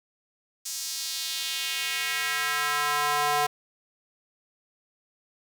square tone with high-pass filter sweep, 146.83 Hz, D3, in tune, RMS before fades -28 dBFS, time 0.65-3.47 s, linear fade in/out 10 ms, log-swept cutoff 6200 to 740 Hz, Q 1.7, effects none

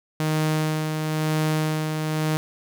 sawtooth tone with tremolo, 155.56 Hz, D#3, in tune, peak -16 dBFS, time 0.2-2.37 s, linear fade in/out 0 ms, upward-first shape sine, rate 1 Hz, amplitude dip 40%, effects none

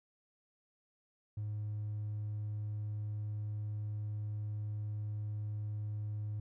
triangle tone, 105.3 Hz, G#2, 24 cents sharp, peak -33 dBFS, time 1.37-6.4 s, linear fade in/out 5 ms, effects tanh soft clip ceiling -32 dBFS

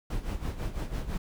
brown noise with tremolo, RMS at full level -30 dBFS, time 0.1-1.18 s, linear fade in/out 5 ms, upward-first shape sine, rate 6 Hz, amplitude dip 70%, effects none

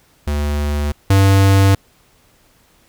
square tone pair in turn, 73.3 / 97.57 Hz, D2 / G2, -3 / -8 cents, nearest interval perfect fourth, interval 495 cents, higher second, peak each -17 / -9 dBFS, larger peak second, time 0.27-0.92 / 1.1-1.75 s, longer neither, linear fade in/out 5 ms, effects pink hiss -54 dBFS RMS until 2.88 s

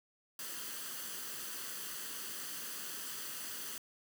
white noise with comb filter, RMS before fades -43 dBFS, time 0.39-3.78 s, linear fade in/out 2 ms, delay 0.65 ms, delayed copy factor +0.55, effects high-pass 200 Hz 12 dB/octave

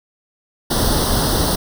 pink noise with comb filter, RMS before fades -17 dBFS, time 0.7-1.56 s, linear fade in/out 10 ms, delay 0.21 ms, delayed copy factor +0.9, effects none

